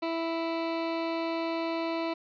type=tone; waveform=20% pulse; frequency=330 Hz; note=E4; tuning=2 cents sharp; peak=-24 dBFS; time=0.02-2.14 s; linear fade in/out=10 ms; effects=resampled to 11025 Hz + 11-bit